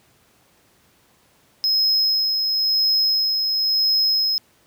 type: tone with tremolo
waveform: triangle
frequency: 5130 Hz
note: E8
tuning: 48 cents flat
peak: -14 dBFS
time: 1.64-4.38 s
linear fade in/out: 0 ms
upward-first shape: sine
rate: 0.97 Hz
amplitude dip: 35%
effects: pink hiss -58 dBFS RMS until 4.66 s + high-pass 80 Hz 12 dB/octave